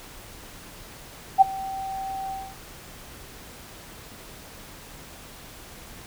sine tone with ADSR envelope, 773 Hz, G5, 24 cents flat, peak -7 dBFS, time 1.38-2.56 s, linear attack 34 ms, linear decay 15 ms, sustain -22 dB, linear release 250 ms, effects pink hiss -44 dBFS RMS until 6.06 s

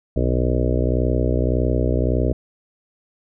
harmonic tone, 61.74 Hz, B1, in tune, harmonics 1 / 2 / 4 / 5 / 6 / 7 / 8 / 9 / 10, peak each -20 / -23 / -26 / -27 / -28 / -28 / -29 / -30 / -30 dBFS, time 0.16-2.33 s, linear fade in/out 5 ms, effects none

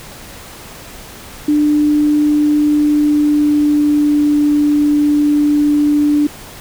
sine tone with pitch glide, 297.5 to 294.4 Hz, D4 to D4, +22 to +4 cents, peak -9 dBFS, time 1.48-6.27 s, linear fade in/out 5 ms, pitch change -18 cents, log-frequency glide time 2.53-4.43 s, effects pink hiss -34 dBFS RMS until 6.6 s

